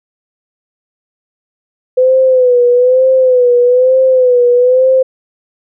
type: tone with vibrato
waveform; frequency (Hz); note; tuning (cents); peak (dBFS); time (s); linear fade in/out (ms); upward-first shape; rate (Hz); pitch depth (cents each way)
sine; 504; B4; +35; -5; 1.97-5.03; 10; sine; 1.1; 65
effects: none